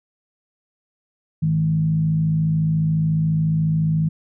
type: tone with frequency modulation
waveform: sine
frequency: 158.4 Hz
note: D#3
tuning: 31 cents sharp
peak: -16 dBFS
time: 1.42-4.09 s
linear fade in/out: 10 ms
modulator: 54.2 Hz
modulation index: 0.44
effects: none